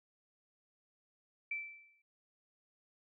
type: tone with exponential decay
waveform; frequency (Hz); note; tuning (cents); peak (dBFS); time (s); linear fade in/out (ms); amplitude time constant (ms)
sine; 2329; D7; -15; -34; 1.51-2.02; 5; 110
effects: noise-tail reverb RT60 0.5 s tail -24 dB re dry